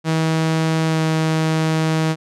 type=tone with pitch glide; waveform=sawtooth; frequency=160.4 to 159.02 Hz; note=E3 to D#3; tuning=-47 to +38 cents; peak=-12 dBFS; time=0.04-2.16 s; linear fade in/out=50 ms; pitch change=-15 cents; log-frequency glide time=0.86-1.01 s; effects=low-pass 8000 Hz 12 dB/octave